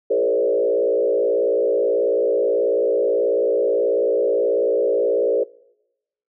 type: tone with frequency modulation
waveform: sine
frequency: 481.7 Hz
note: B4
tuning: 43 cents flat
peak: -15 dBFS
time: 0.1-5.44 s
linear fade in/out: 10 ms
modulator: 58.4 Hz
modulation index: 1.5
effects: noise-tail reverb RT60 0.9 s tail -24 dB re dry